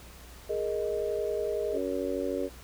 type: chord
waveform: sine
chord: Ab suspended second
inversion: none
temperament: equal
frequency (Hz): 415.3 / 466.2 / 622.3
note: Ab4 / Bb4 / Eb5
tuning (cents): 0 / 0 / 0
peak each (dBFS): -31 / -33 / -33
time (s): 0.49-1.78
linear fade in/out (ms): 10
type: harmonic tone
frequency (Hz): 93.6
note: F#2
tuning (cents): +20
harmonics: 3 / 4 / 5 / 6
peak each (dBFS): -34 / -34 / -34 / -34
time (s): 1.72-2.5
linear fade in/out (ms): 50
effects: added 60 Hz sine -49 dBFS peak until 2.63 s + pink hiss -51 dBFS RMS until 2.63 s